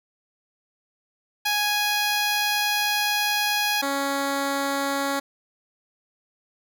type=tone pair in turn; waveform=10% pulse; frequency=830.6 / 277.8 Hz; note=G#5 / C#4; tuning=0 / +4 cents; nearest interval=octave + perfect fifth; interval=1896 cents; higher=first; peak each=-13 / -15 dBFS; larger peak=first; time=1.45-3.82 / 3.82-5.2 s; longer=first; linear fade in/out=10 ms; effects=none